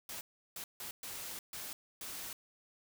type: noise bursts at uneven times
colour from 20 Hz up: white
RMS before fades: -44 dBFS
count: 6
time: 0.09-0.21 / 0.56-0.64 / 0.8-0.91 / 1.03-1.39 / 1.53-1.73 / 2.01-2.33 s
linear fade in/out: 2 ms
effects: none

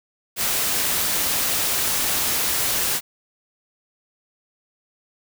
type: noise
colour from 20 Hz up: white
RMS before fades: -22 dBFS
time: 0.36-3.01 s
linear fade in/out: 50 ms
effects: none

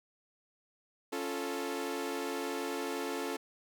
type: chord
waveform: sawtooth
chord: Db augmented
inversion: none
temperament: equal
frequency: 277.2 / 349.2 / 440 Hz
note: Db4 / F4 / A4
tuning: 0 / 0 / 0 cents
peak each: -35 / -36 / -34 dBFS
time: 1.12-3.37 s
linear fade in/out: 10 ms
effects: none

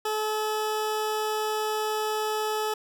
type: tone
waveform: 20% pulse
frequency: 430.1 Hz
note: A4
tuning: 39 cents flat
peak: -21 dBFS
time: 0.05-2.74 s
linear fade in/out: 5 ms
effects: 9-bit

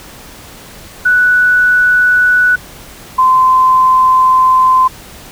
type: tone pair in turn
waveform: sine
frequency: 1480 / 1032.1 Hz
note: F#6 / C6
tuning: 0 / -24 cents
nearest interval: tritone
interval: 624 cents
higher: first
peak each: -6 / -5 dBFS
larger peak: second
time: 1.05-2.56 / 3.18-4.88 s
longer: second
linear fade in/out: 10 ms
effects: pink hiss -34 dBFS RMS until 5.31 s

